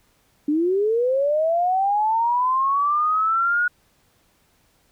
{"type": "linear sweep", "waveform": "sine", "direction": "up", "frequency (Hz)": [287, 1459], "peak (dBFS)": -17, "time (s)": [0.48, 3.68], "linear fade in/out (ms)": 5, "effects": ["pink hiss -62 dBFS RMS until 4.91 s"]}